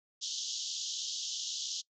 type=band-pass noise; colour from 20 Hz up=white; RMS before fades=-38 dBFS; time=0.21-1.82 s; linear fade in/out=20 ms; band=3000 to 6900 Hz; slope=96 dB/octave; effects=noise-tail reverb RT60 0.1 s tail -22 dB re dry